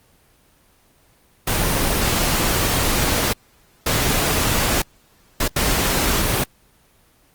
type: noise bursts at uneven times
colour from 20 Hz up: pink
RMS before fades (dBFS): -19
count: 4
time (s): 1.47-3.33 / 3.86-4.82 / 5.4-5.48 / 5.56-6.44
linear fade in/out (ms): 5
effects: pink hiss -56 dBFS RMS until 7.34 s + Opus 24 kbps